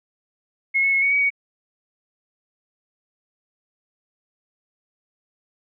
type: tone with pitch steps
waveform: sine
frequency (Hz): 2169 / 2197 / 2177 / 2230 / 2266 / 2241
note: C#7 / C#7 / C#7 / C#7 / C#7 / C#7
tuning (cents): -38 / -16 / -32 / +10 / +37 / +18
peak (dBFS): -16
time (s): 0.74-1.304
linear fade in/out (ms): 20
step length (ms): 94
effects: none